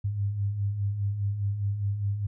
sine beating tone pair, 97 / 101.9 Hz, G2 / G#2, -18 / -32 cents, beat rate 4.9 Hz, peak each -35 / -26 dBFS, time 0.04-2.27 s, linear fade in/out 10 ms, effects none

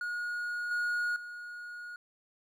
triangle tone with level steps, 1443 Hz, F#6, 44 cents flat, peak -31 / -27 / -39 dBFS, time 0.01-1.96 s, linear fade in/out 2 ms, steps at 0.71 / 1.16 s, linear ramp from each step 2 ms, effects none

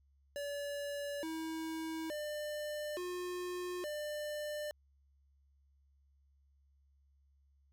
square tone with pitch steps, 573 / 321.4 / 598 / 358.6 / 597 Hz, D5 / E4 / D5 / F4 / D5, -43 / -44 / +31 / +46 / +28 cents, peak -39 dBFS, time 0.36-4.71 s, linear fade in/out 0 ms, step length 870 ms, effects added 69 Hz sine -67 dBFS peak until 7.72 s

